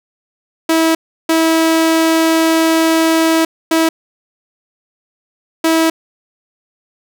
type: tone bursts at uneven times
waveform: sawtooth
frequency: 324.6 Hz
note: E4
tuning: 27 cents flat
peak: -6 dBFS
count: 4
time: 0.69-0.95 / 1.29-3.45 / 3.71-3.89 / 5.64-5.9 s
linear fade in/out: 5 ms
effects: none